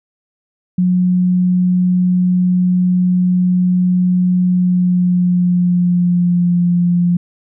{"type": "tone with pitch glide", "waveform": "sine", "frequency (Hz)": [181, 175.14], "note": ["F#3", "F3"], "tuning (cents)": [-38, 5], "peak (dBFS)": -10, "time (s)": [0.78, 7.17], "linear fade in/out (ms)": 5, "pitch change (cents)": -57, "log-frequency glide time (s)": [4.45, 6.58], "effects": []}